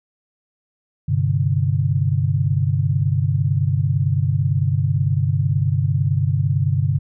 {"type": "chord", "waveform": "sine", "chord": "G suspended fourth", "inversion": "none", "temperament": "equal with one note detuned", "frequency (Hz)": [98, 128.79, 146.83], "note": ["G2", "C3", "D3"], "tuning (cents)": [0, -27, 0], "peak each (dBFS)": -20, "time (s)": [1.08, 6.99], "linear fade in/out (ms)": 10, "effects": []}